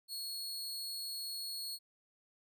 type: tone with amplitude modulation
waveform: sawtooth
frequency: 4333 Hz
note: C#8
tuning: 40 cents flat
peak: -35 dBFS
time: 0.08-1.79 s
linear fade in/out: 50 ms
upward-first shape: sine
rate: 233 Hz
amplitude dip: 35%
effects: none